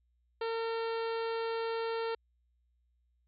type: harmonic tone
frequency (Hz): 455.2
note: A#4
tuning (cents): -41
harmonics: 1 / 2 / 3 / 4 / 5 / 6 / 7 / 8 / 9 / 10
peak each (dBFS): -33 / -40 / -43 / -48 / -52 / -50 / -52 / -55 / -52 / -55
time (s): 0.41-2.15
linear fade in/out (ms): 5
effects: added 60 Hz sine -70 dBFS peak until 3.27 s